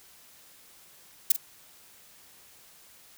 violet noise with echo, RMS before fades -18 dBFS, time 1.3-1.32 s, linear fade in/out 5 ms, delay 44 ms, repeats 1, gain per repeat -12 dB, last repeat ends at 1.364 s, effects white hiss -55 dBFS RMS until 3.17 s

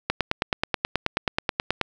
click train, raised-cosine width 0.3 ms, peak -5 dBFS, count 17, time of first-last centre 0.1-1.813 s, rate 9.34 Hz, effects none

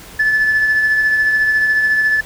sine tone with tremolo, 1737 Hz, A6, 23 cents flat, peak -8 dBFS, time 0.19-2.21 s, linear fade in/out 10 ms, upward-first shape triangle, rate 14 Hz, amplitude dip 45%, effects tanh soft clip ceiling -8 dBFS + pink hiss -37 dBFS RMS until 2.25 s

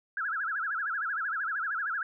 sine tone with vibrato, 1480 Hz, F#6, in tune, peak -29 dBFS, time 0.17-2.03 s, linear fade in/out 2 ms, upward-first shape sine, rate 13 Hz, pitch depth 230 cents each way, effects none

